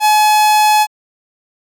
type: tone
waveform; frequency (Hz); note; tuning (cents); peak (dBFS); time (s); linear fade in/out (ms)
45% pulse; 850; G#5; +40; -8; 0-0.87; 50
effects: AAC 64 kbps